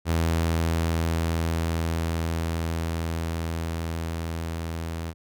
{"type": "tone with level ramp", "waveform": "sawtooth", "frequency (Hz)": 82.41, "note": "E2", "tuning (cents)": 0, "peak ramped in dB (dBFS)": [-17, -26], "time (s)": [0.05, 5.14], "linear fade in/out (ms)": 50, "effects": []}